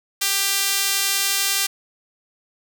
sawtooth tone with high-pass filter, 394.4 Hz, G4, 11 cents sharp, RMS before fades -21 dBFS, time 0.21-1.67 s, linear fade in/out 10 ms, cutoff 3200 Hz, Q 0.54, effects none

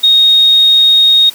sine tone, 3729 Hz, A#7, in tune, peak -4 dBFS, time 0.03-1.3 s, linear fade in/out 10 ms, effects white hiss -33 dBFS RMS until 1.34 s + high-pass 80 Hz 12 dB/octave

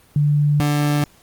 sine / 30% pulse tone pair in turn, 146.83 / 146.83 Hz, D3 / D3, 0 / 0 cents, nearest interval unison, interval 0 cents, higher neither, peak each -13 dBFS, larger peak neither, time 0.16-0.6 / 0.6-1.04 s, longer neither, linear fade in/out 2 ms, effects pink hiss -52 dBFS RMS until 1.22 s + Opus 32 kbps

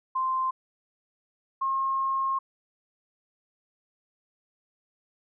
sine tone pair in turn, 1044 / 1074 Hz, C6 / C6, -4 / +45 cents, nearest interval unison, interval 49 cents, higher second, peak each -24 dBFS, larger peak neither, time 0.15-0.51 / 1.61-2.39 s, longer second, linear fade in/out 10 ms, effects none

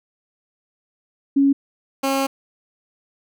sine / 15% pulse tone pair in turn, 277.2 / 271.3 Hz, C#4 / C#4, 0 / -37 cents, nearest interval unison, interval 37 cents, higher first, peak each -12 dBFS, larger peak neither, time 1.36-1.53 / 2.03-2.27 s, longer second, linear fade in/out 10 ms, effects none

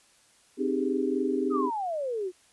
sine chord, Ab major seventh, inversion first, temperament equal with one note detuned, 261.6 / 307 / 392 / 415.3 Hz, C4 / Eb4 / G4 / Ab4, 0 / -23 / 0 / 0 cents, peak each -29 / -31 / -29 / -33 dBFS, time 0.57-1.71 s, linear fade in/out 50 ms
sine exponential sweep, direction down, 1300 to 349.2 Hz, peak -28 dBFS, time 1.5-2.32 s, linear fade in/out 50 ms
effects white hiss -61 dBFS RMS until 2.52 s + resampled to 24000 Hz

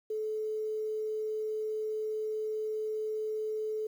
sine tone, 432.4 Hz, A4, 30 cents flat, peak -31 dBFS, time 0.1-3.87 s, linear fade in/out 5 ms, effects 10-bit

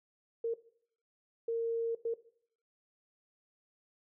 sine tone bursts at uneven times, 460 Hz, A#4, 23 cents flat, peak -30 dBFS, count 3, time 0.44-0.54 / 1.48-1.95 / 2.05-2.14 s, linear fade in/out 5 ms, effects noise-tail reverb RT60 0.6 s tail -17 dB re dry

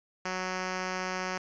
5% pulse tone, 185 Hz, F#3, in tune, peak -20 dBFS, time 0.25-1.38 s, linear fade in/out 5 ms, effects resampled to 16000 Hz + 9-bit

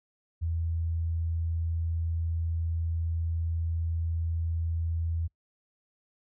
sine tone, 82.7 Hz, E2, 6 cents sharp, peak -27 dBFS, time 0.41-5.28 s, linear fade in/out 20 ms, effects noise-tail reverb RT60 0.1 s tail -23 dB re dry

